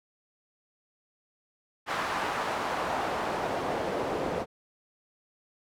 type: noise with band-pass filter sweep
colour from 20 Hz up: pink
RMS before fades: -31 dBFS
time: 1.86-4.46 s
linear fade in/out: 50 ms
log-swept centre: 1200 to 470 Hz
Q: 1.2
effects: none